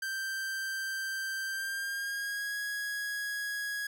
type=tone with pitch glide; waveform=45% pulse; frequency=1568 to 1661.2 Hz; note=G6 to G#6; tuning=0 to 0 cents; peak=-33 dBFS; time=0.02-3.87 s; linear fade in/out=5 ms; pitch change=+100 cents; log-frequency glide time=1.46-2.57 s; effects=none